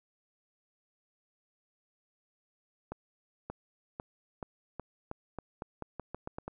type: accelerating click train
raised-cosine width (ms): 1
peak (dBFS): -24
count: 14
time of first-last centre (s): 2.92-6.48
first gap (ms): 580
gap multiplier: 0.86
effects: none